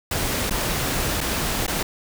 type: noise with dropouts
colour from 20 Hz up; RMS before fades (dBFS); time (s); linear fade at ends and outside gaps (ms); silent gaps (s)
pink; -24; 0.11-1.83; 5; 0.498-0.507 / 1.207-1.211 / 1.666-1.678
effects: none